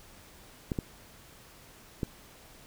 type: clicks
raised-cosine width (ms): 3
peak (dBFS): -17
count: 3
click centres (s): 0.718 / 0.788 / 2.032
effects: pink hiss -54 dBFS RMS until 2.66 s